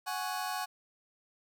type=chord; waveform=sawtooth; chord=F# suspended second; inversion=none; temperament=just; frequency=740 / 832.5 / 1110 Hz; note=F#5 / G#5 / C#6; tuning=0 / +4 / +2 cents; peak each=-33 / -34 / -35 dBFS; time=0.06-0.66 s; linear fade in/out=20 ms; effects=none